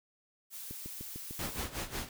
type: noise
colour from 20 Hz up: blue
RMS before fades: -44 dBFS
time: 0.5-1.65 s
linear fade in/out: 50 ms
type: click train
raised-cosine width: 3 ms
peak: -31 dBFS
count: 6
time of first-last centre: 0.71-1.46 s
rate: 6.67 Hz
type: noise with tremolo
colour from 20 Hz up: pink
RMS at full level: -36 dBFS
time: 1.39-2.09 s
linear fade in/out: 2 ms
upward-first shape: sine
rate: 5.5 Hz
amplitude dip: 80%
effects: none